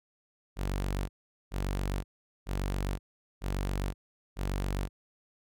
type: tone bursts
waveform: sawtooth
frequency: 47.69 Hz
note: G1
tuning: 47 cents flat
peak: -26 dBFS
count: 5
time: 0.56-4.89 s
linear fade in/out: 50 ms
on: 530 ms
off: 420 ms
effects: none